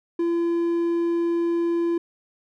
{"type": "tone", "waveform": "triangle", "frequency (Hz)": 339.7, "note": "F4", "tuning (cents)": -48, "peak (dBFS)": -18, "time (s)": [0.19, 1.98], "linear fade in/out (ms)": 5, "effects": []}